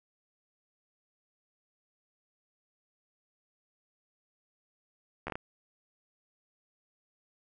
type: slowing click train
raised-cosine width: 0.5 ms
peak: -21 dBFS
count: 5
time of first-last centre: 5.27-5.355 s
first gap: 12 ms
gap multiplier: 1.4
effects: none